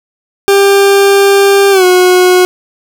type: tone with pitch glide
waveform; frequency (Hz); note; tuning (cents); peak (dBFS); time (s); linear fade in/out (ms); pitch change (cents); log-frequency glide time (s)
40% pulse; 397 to 364.1; G4 to F#4; +22 to -28; -3; 0.48-2.45; 0; -150; 1.71-1.84
effects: none